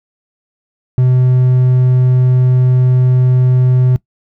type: tone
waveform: triangle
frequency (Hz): 127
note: B2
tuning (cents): +49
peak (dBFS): -5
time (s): 0.98-3.96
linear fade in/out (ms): 0
effects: noise-tail reverb RT60 0.1 s tail -20 dB re dry